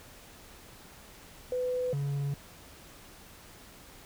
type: tone pair in turn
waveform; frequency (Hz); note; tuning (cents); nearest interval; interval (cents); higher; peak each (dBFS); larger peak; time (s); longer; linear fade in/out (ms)
sine / triangle; 501 / 141.2; B4 / C#3; +25 / +32; octave + minor seventh; 2193; first; -28 / -27; second; 1.52-1.93 / 1.93-2.34; neither; 2
effects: pink hiss -52 dBFS RMS until 4.05 s